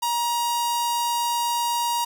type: tone with notch filter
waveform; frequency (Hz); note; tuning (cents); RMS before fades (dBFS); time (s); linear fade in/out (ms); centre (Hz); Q
sawtooth; 948; A#5; +29; -24; 0.02-2.05; 10; 2000; 1.2
effects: 8-bit